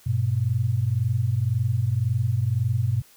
sine tone pair together, 99.6 / 121.49 Hz, G2 / B2, +28 / -28 cents, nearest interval minor third, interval 344 cents, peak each -24 / -22 dBFS, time 0.06-3.02 s, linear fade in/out 10 ms, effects white hiss -54 dBFS RMS until 3.16 s

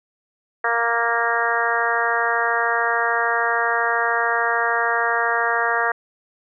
harmonic tone, 233.1 Hz, A#3, in tune, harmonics 2 / 3 / 4 / 5 / 6 / 7 / 8, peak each -27 / -25 / -26 / -25 / -26 / -24 / -25 dBFS, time 0.64-5.92 s, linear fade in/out 5 ms, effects none

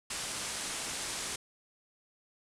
white low-pass noise, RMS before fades -38 dBFS, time 0.1-1.36 s, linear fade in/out 5 ms, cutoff 10000 Hz, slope 48 dB/octave, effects none

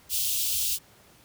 white band-stop noise, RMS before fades -27 dBFS, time 0.09-0.79 s, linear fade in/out 50 ms, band 100 to 2800 Hz, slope 48 dB/octave, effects pink hiss -56 dBFS RMS until 1.24 s + high-pass 60 Hz 12 dB/octave

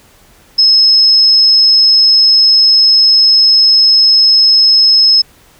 sine tone, 5180 Hz, E8, 31 cents flat, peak -4 dBFS, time 0.58-5.22 s, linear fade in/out 10 ms, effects pink hiss -45 dBFS RMS until 5.59 s

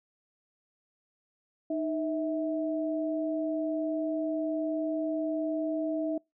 sine tone pair together, 310 / 648.8 Hz, D#4 / E5, -6 / -28 cents, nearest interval octave + minor second, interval 1278 cents, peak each -30 / -32 dBFS, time 1.7-6.18 s, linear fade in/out 5 ms, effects noise-tail reverb RT60 0.2 s tail -26 dB re dry

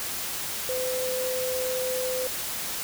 sine tone in noise, 510 Hz, C5, 44 cents flat, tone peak -27 dBFS, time 0.69-2.27 s, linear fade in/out 0 ms, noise white, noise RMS -32 dBFS, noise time 0-2.83 s, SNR +2 dB, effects none

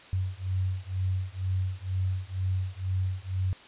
sine beating tone pair, 92.5 / 94.6 Hz, F#2 / F#2, 0 / +39 cents, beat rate 2.1 Hz, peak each -30 dBFS, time 0.13-3.53 s, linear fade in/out 0 ms, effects white hiss -50 dBFS RMS until 3.67 s + resampled to 8000 Hz

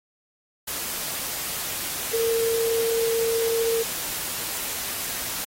sine tone in noise, 457.1 Hz, A#4, 34 cents flat, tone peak -21 dBFS, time 2.13-3.83 s, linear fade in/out 10 ms, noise white, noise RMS -30 dBFS, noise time 0.67-5.45 s, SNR +6 dB, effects AAC 48 kbps

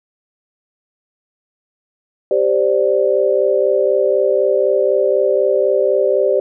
sine chord, G suspended fourth, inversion none, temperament equal, 392 / 523.3 / 587.3 Hz, G4 / C5 / D5, 0 / 0 / 0 cents, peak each -16 dBFS, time 2.31-6.4 s, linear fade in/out 2 ms, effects none

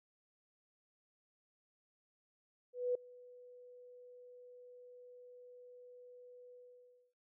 sine tone with ADSR envelope, 493.9 Hz, B4, in tune, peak -30 dBFS, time 2.73-7.14 s, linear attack 220 ms, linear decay 4 ms, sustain -24 dB, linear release 610 ms, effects none

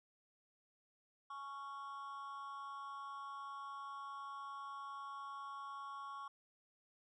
triangle tone with amplitude modulation, 1108.7 Hz, C#6, in tune, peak -40 dBFS, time 1.3-6.28 s, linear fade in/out 5 ms, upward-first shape sine, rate 270 Hz, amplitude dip 80%, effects resampled to 22050 Hz

